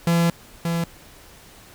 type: tone pair in turn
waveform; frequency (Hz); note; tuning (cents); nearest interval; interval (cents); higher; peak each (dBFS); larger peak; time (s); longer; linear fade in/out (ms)
45% pulse; 169.2 / 168.33; E3 / E3; +45 / +37; unison; 8; first; -16 / -21; first; 0.07-0.3 / 0.65-0.84; first; 2
effects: pink hiss -47 dBFS RMS until 1.74 s